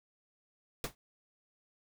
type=noise with exponential decay; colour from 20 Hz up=pink; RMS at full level=-32 dBFS; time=0.84-0.95 s; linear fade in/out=1 ms; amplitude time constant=22 ms; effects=none